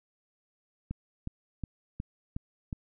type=click train; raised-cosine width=5 ms; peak=-22 dBFS; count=6; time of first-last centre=0.91-2.728 s; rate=2.75 Hz; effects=none